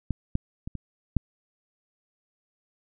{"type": "clicks", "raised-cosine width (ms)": 5, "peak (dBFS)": [-14, -12, -22, -22, -9], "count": 5, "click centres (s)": [0.107, 0.354, 0.675, 0.753, 1.167], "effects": []}